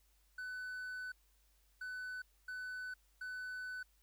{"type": "tone bursts at uneven times", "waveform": "triangle", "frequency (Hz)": 1500, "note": "F#6", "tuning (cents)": 23, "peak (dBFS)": -40, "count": 4, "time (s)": [[0.38, 1.12], [1.81, 2.22], [2.48, 2.94], [3.21, 3.83]], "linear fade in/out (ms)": 5, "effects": ["added 50 Hz sine -70 dBFS peak until 4.02 s", "white hiss -75 dBFS RMS until 4.02 s"]}